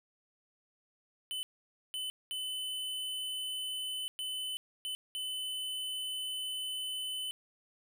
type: tone bursts at uneven times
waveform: square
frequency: 3022 Hz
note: F#7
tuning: 36 cents sharp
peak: -36 dBFS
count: 6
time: 1.31-1.43 / 1.94-2.1 / 2.31-4.08 / 4.19-4.57 / 4.85-4.95 / 5.15-7.31 s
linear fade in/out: 0 ms
effects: none